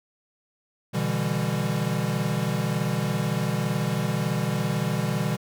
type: chord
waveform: square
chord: E minor seventh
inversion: second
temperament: equal with one note detuned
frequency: 123.47 / 146.83 / 164.81 / 198.73 Hz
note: B2 / D3 / E3 / G3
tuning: 0 / 0 / 0 / +24 cents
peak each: -30 dBFS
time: 0.93-5.37 s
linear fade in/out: 20 ms
effects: none